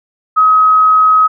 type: tone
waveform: sine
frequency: 1270 Hz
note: D#6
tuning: 35 cents sharp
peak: -5 dBFS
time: 0.36-1.28 s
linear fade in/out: 20 ms
effects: none